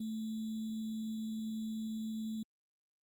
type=tone with sample-and-hold; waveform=sine; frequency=219.8 Hz; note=A3; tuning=2 cents flat; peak=-36 dBFS; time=0-2.43 s; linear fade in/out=5 ms; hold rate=3675 Hz; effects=Opus 32 kbps